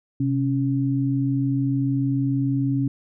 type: tone pair together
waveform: sine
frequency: 130 / 276.6 Hz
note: C3 / C#4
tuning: -11 / -4 cents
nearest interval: octave + minor second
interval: 1307 cents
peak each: -22 dBFS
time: 0.2-2.88 s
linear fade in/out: 5 ms
effects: none